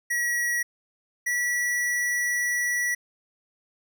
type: tone pair in turn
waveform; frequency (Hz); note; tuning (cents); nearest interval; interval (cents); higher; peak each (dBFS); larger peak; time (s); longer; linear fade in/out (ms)
square; 1920 / 1944.6; B6 / B6; -49 / -27; unison; 22; second; -24; neither; 0.1-0.63 / 1.26-2.95; second; 10
effects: none